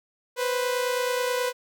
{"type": "tone pair together", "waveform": "sawtooth", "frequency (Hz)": [493.9, 523.3], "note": ["B4", "C5"], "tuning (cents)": [0, 0], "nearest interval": "minor second", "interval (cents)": 100, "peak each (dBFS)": [-21, -27], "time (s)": [0.36, 1.53], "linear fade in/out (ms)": 50, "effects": []}